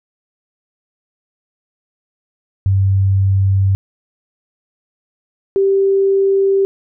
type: tone pair in turn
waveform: sine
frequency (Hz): 97 / 390.9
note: G2 / G4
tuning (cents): -18 / -5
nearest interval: 2 octaves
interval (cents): 2413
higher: second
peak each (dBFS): -10 / -10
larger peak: neither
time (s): 2.66-3.75 / 5.56-6.65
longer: neither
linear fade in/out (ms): 0
effects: none